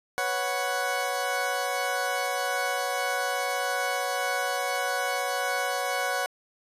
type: chord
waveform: 20% pulse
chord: B suspended second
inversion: none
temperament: equal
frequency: 493.9 / 554.4 / 740 Hz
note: B4 / C#5 / F#5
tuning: 0 / 0 / 0 cents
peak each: -29 / -26 / -24 dBFS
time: 0.18-6.26 s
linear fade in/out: 0 ms
effects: resampled to 32000 Hz